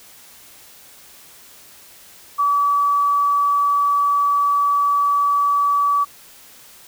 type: tone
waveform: sine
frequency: 1146 Hz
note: D6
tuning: 43 cents flat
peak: -14 dBFS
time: 2.38-6.05 s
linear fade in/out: 20 ms
effects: white hiss -45 dBFS RMS until 6.87 s